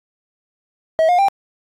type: tone with pitch steps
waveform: triangle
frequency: 642 / 712.3 / 790.4 Hz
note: E5 / F5 / G5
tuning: -46 / +34 / +14 cents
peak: -9 dBFS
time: 0.99-1.284 s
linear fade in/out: 0 ms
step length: 98 ms
effects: AAC 48 kbps